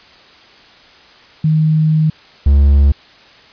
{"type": "tone pair in turn", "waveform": ["sine", "triangle"], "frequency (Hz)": [156.2, 70.39], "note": ["D#3", "C#2"], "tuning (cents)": [7, 27], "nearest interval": "octave + major second", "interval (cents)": 1380, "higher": "first", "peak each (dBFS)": [-9, -4], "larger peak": "second", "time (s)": [[1.44, 2.1], [2.46, 2.92]], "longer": "first", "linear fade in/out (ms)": 5, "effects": ["white hiss -43 dBFS RMS until 3.52 s", "resampled to 11025 Hz"]}